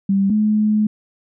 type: tone pair in turn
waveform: sine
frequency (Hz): 196.2 / 213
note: G3 / G#3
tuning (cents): +2 / +44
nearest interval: minor second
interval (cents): 142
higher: second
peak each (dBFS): -13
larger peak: neither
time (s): 0.09-0.3 / 0.3-0.87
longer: second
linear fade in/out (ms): 5
effects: none